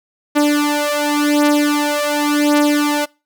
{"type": "beating tone pair", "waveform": "sawtooth", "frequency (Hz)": [293.7, 294.6], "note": ["D4", "D4"], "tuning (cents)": [0, 6], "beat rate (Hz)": 0.9, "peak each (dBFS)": -12, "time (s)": [0.35, 3.06], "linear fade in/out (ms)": 20, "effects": ["noise-tail reverb RT60 0.3 s tail -25 dB re dry"]}